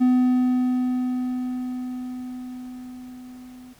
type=tone with level ramp; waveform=triangle; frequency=251.7 Hz; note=B3; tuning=33 cents sharp; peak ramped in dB=-12 to -39 dBFS; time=0-3.74 s; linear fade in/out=20 ms; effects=pink hiss -54 dBFS RMS until 3.79 s